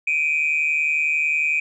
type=tone pair together; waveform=sine; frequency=2338 / 2489 Hz; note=D7 / D#7; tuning=-8 / 0 cents; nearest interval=minor second; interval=108 cents; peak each=-21 / -19 dBFS; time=0.07-1.6 s; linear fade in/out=5 ms; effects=tanh soft clip ceiling -12 dBFS